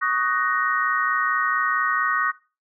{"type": "chord", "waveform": "sine", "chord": "D# minor seventh", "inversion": "third", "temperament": "just", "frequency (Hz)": [1120.1, 1244.5, 1493.4, 1866.8], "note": ["C#6", "D#6", "F#6", "A#6"], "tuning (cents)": [18, 0, 16, 2], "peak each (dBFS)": -25, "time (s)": [0.01, 2.32], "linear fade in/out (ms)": 20, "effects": ["noise-tail reverb RT60 0.3 s tail -18 dB re dry"]}